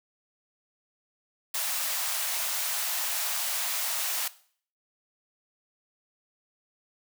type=high-pass noise; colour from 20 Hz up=white; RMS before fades=-30 dBFS; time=1.54-4.28 s; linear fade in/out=5 ms; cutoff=590 Hz; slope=48 dB/octave; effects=noise-tail reverb RT60 0.5 s tail -17 dB re dry